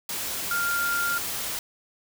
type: tone in noise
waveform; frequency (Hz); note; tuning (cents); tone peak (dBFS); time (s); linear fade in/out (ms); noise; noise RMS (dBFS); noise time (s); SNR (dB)
sine; 1396.9; F6; 0; -24; 0.51-1.18; 2; white; -31; 0.09-1.59; +4
effects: none